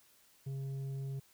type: tone with tanh clipping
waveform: triangle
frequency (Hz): 135.9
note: C#3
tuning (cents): -34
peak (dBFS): -38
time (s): 0.46-1.2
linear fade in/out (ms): 10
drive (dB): 10
effects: white hiss -66 dBFS RMS until 1.33 s